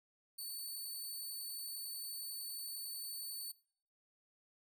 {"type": "tone", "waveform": "10% pulse", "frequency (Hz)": 4489, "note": "C#8", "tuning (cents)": 21, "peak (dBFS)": -36, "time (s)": [0.38, 3.52], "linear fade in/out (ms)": 10, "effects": ["noise-tail reverb RT60 0.6 s tail -24 dB re dry"]}